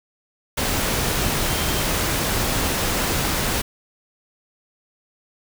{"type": "tone in noise", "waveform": "sine", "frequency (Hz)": 3158, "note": "G7", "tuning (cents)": 12, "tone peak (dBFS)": -33, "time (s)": [1.48, 1.84], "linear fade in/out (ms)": 10, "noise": "pink", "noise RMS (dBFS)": -22, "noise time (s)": [0.57, 3.62], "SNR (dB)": -14, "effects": []}